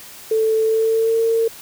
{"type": "tone with pitch glide", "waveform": "sine", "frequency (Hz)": [441.4, 454.3], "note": ["A4", "A#4"], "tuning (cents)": [5, -45], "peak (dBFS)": -14, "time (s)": [0.31, 1.48], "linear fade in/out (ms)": 5, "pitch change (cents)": 50, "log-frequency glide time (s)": [0.63, 1.21], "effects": ["white hiss -39 dBFS RMS until 1.61 s"]}